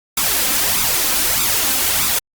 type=noise with flanger; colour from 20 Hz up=white; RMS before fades=-17 dBFS; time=0.17-2.19 s; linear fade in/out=5 ms; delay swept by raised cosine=0.81 to 3.91 ms; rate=1.6 Hz; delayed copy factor=+0.65; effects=Opus 48 kbps